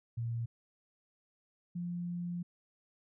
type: tone pair in turn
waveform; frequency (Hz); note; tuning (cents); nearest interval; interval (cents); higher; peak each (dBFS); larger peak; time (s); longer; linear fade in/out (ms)
sine; 116.54 / 174.61; A#2 / F3; 0 / 0; perfect fifth; 700; second; -33 / -35; first; 0.17-0.46 / 1.75-2.43; second; 10
effects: none